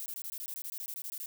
violet noise bursts, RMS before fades -40 dBFS, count 16, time 0-1.259 s, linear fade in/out 0 ms, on 59 ms, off 21 ms, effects none

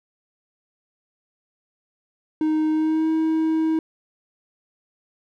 triangle tone with pitch glide, 311.1 to 318.9 Hz, D#4 to D#4, 0 to +43 cents, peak -16 dBFS, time 2.41-3.79 s, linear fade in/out 2 ms, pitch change +43 cents, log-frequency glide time 2.71-3.09 s, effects none

